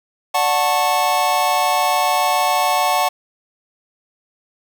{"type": "chord", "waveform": "square", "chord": "D major seventh", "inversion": "none", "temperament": "just", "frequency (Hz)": [587.3, 734.2, 881, 1101.2], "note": ["D5", "F#5", "A5", "C#6"], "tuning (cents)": [0, -14, 2, -12], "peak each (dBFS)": [-25, -19, -21, -22], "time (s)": [0.34, 3.09], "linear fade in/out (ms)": 10, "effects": ["7-bit"]}